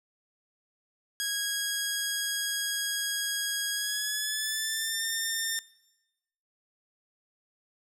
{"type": "tone with pitch glide", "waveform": "10% pulse", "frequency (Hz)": [1648, 1807.6], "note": ["G#6", "A6"], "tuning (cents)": [-14, 46], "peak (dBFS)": -20, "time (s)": [1.2, 5.59], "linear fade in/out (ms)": 0, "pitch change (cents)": 160, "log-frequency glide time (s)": [3.72, 5.03], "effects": ["noise-tail reverb RT60 1.0 s tail -21 dB re dry"]}